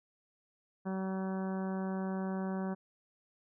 harmonic tone, 190 Hz, F#3, 46 cents sharp, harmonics 1 / 2 / 3 / 4 / 5 / 6 / 7 / 8 / 9, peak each -34 / -42 / -45 / -46 / -49 / -51 / -56 / -52 / -59 dBFS, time 0.85-2.75 s, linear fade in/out 20 ms, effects none

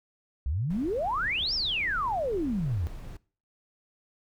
sine exponential two-way sweep, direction up then down, 60.8 to 5588 to 73.8 Hz, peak -26 dBFS, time 0.46-2.87 s, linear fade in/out 0 ms, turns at 1.54 s
brown noise, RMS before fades -41 dBFS, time 0.7-3.17 s, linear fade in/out 5 ms
effects noise-tail reverb RT60 0.4 s tail -21 dB re dry

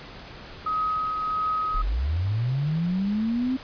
sine tone with tremolo, 1264 Hz, D#6, 27 cents sharp, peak -22 dBFS, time 0.66-1.82 s, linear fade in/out 5 ms, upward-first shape triangle, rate 1.5 Hz, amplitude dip 35%
sine linear sweep, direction up, 30.67 to 264.2 Hz, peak -22 dBFS, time 1.74-3.57 s, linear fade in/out 10 ms
effects pink hiss -42 dBFS RMS until 3.63 s + resampled to 11025 Hz

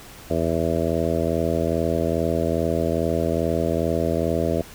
harmonic tone, 82.41 Hz, E2, in tune, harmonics 1 / 2 / 3 / 4 / 5 / 6 / 7 / 8, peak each -28 / -28 / -28 / -28 / -28 / -28 / -28 / -28 dBFS, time 0.3-4.62 s, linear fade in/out 5 ms, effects pink hiss -43 dBFS RMS until 4.74 s

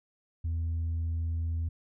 sine tone, 82.41 Hz, E2, in tune, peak -26 dBFS, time 0.44-1.69 s, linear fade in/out 10 ms, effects tanh soft clip ceiling -27 dBFS

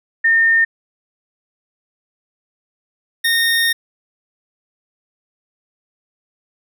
sine / 25% pulse tone pair in turn, 1820 / 1843.3 Hz, A#6 / A#6, -42 / -20 cents, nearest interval unison, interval 22 cents, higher second, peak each -10 dBFS, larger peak neither, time 0.24-0.65 / 3.24-3.73 s, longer second, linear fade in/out 10 ms, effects none

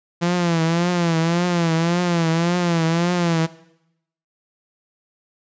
sawtooth tone with vibrato, 170 Hz, F3, 46 cents flat, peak -13 dBFS, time 0.21-3.47 s, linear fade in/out 20 ms, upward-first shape triangle, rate 1.8 Hz, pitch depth 94 cents each way, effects noise-tail reverb RT60 0.8 s tail -18 dB re dry + resampled to 16000 Hz

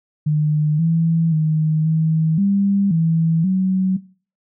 sine tone with pitch steps, 151.6 / 164.5 / 156 / 159.4 / 198.6 / 163.3 / 187.8 Hz, D#3 / E3 / D#3 / D#3 / G3 / E3 / F#3, -45 / -3 / +5 / +42 / +23 / -16 / +26 cents, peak -14 dBFS, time 0.26-3.97 s, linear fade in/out 10 ms, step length 530 ms, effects noise-tail reverb RT60 0.4 s tail -19 dB re dry

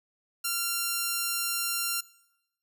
5% pulse tone, 1380 Hz, F6, 21 cents flat, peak -16 dBFS, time 0.44-2.01 s, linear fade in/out 10 ms, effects noise-tail reverb RT60 0.9 s tail -21 dB re dry

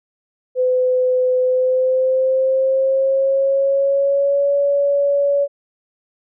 sine tone with pitch glide, 507 to 565.8 Hz, B4 to C#5, +45 to +35 cents, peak -13 dBFS, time 0.55-5.48 s, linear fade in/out 50 ms, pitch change +190 cents, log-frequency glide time 1.4-4.54 s, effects none

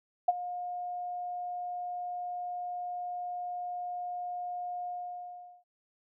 sine tone with ADSR envelope, 714 Hz, F5, 38 cents sharp, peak -18 dBFS, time 0.28-5.64 s, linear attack 7 ms, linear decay 29 ms, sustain -16 dB, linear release 770 ms, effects none

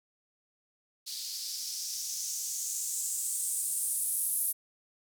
violet noise with band-pass filter sweep, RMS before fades -34 dBFS, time 1.06-4.53 s, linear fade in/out 20 ms, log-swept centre 4400 to 11000 Hz, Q 3.4, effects none

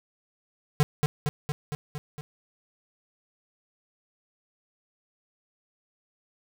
square tone with echo, 148.6 Hz, D3, 21 cents sharp, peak -18 dBFS, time 0.8-0.83 s, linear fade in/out 0 ms, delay 230 ms, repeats 6, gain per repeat -3 dB, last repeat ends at 2.21 s, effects none

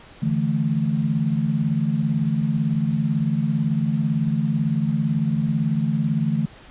sine chord, D suspended second, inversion none, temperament equal with one note detuned, 146.83 / 164.81 / 219.4 Hz, D3 / E3 / A3, 0 / 0 / -5 cents, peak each -23 dBFS, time 0.22-6.46 s, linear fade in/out 10 ms, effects pink hiss -46 dBFS RMS until 6.7 s + resampled to 8000 Hz

